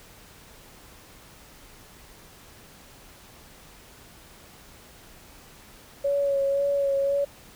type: tone with vibrato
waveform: sine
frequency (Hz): 558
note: C#5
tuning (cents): +11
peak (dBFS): -21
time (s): 6.04-7.25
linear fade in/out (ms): 10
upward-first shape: sine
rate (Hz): 1.9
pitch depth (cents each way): 23
effects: pink hiss -50 dBFS RMS until 7.55 s